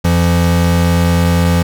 square tone pair together, 86.8 / 171.11 Hz, F2 / F3, -10 / -35 cents, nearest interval octave, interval 1175 cents, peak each -13 dBFS, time 0.04-1.63 s, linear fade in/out 10 ms, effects none

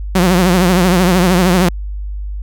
sawtooth tone with vibrato, 180.7 Hz, F#3, 41 cents flat, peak -5 dBFS, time 0.15-1.69 s, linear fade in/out 5 ms, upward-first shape triangle, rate 13 Hz, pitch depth 120 cents each way, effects added 50 Hz sine -20 dBFS peak until 2.42 s

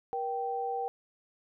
sine tone pair together, 475.3 / 778.8 Hz, A#4 / G5, +34 / -12 cents, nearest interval major sixth, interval 854 cents, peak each -35 / -32 dBFS, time 0.13-0.88 s, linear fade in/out 0 ms, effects none

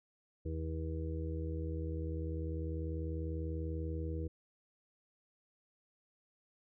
harmonic tone, 80.2 Hz, E2, 47 cents flat, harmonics 1 / 2 / 4 / 5 / 6, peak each -37 / -45 / -44 / -50 / -46 dBFS, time 0.45-4.28 s, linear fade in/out 10 ms, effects none

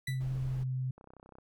30% pulse tone with exponential decay, 1975.5 Hz, B6, in tune, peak -32 dBFS, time 0.07-0.26 s, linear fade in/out 5 ms, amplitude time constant 40 ms
sine tone with pitch glide, 130.7 to 129.2 Hz, C3 to C3, -1 to -21 cents, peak -31 dBFS, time 0.08-0.91 s, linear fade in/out 5 ms, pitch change -20 cents, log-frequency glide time 0.44-0.57 s
brown noise, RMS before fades -44 dBFS, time 0.2-0.64 s, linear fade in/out 10 ms
click train, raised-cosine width 1 ms, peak -39 dBFS, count 14, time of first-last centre 0.98-1.385 s, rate 32.1 Hz
effects none

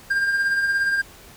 triangle tone with tremolo, 1600 Hz, G6, 35 cents sharp, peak -15 dBFS, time 0.1-1.02 s, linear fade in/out 10 ms, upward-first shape sine, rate 17 Hz, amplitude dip 40%, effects pink hiss -46 dBFS RMS until 1.36 s

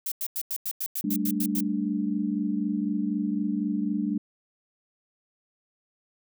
violet noise bursts, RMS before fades -30 dBFS, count 11, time 0.06-1.607 s, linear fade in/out 2 ms, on 57 ms, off 92 ms
sine chord, G suspended second, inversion none, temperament equal, 196 / 220 / 293.7 Hz, G3 / A3 / D4, 0 / 0 / 0 cents, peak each -29 dBFS, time 1.04-4.18 s, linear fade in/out 5 ms
effects none

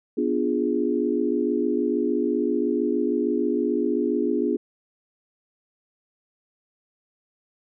sine chord, B diminished seventh, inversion none, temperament equal, 246.9 / 293.7 / 349.2 / 415.3 Hz, B3 / D4 / F4 / Ab4, 0 / 0 / 0 / 0 cents, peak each -26 dBFS, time 0.17-4.57 s, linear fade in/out 10 ms, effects none

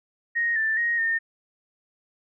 sine tone with pitch steps, 1868 / 1771 / 1875 / 1824 Hz, A#6 / A6 / A#6 / A#6, +3 / +11 / +10 / -38 cents, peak -21 dBFS, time 0.35-1.19 s, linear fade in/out 20 ms, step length 210 ms, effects none

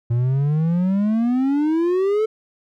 triangle exponential sweep, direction up, 115.7 to 443.7 Hz, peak -14 dBFS, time 0.1-2.26 s, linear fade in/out 10 ms, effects none

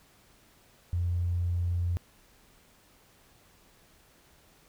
triangle tone, 87.31 Hz, F2, in tune, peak -22 dBFS, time 0.93-1.97 s, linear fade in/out 0 ms, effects tanh soft clip ceiling -24 dBFS + pink hiss -61 dBFS RMS until 4.68 s

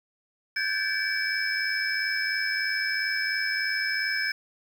sine tone cluster, 1540 / 1623 / 1727 / 2291 / 5200 Hz, G6 / G#6 / A6 / D7 / E8, -31 / -40 / -33 / -44 / -24 cents, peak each -31 dBFS, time 0.56-4.32 s, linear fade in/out 5 ms, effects tanh soft clip ceiling -16 dBFS + 8-bit

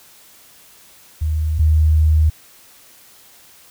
sine tone pair in turn, 77.78 / 77.78 Hz, D#2 / D#2, 0 / 0 cents, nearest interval unison, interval 0 cents, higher neither, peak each -16 / -10 dBFS, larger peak second, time 1.21-1.59 / 1.59-2.3 s, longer second, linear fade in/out 10 ms, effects white hiss -47 dBFS RMS until 3.7 s

